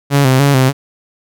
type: tone with vibrato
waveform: sawtooth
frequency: 135.7 Hz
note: C#3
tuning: 36 cents flat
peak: -4 dBFS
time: 0.1-0.73 s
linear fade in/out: 50 ms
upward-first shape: square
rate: 3.4 Hz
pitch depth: 68 cents each way
effects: none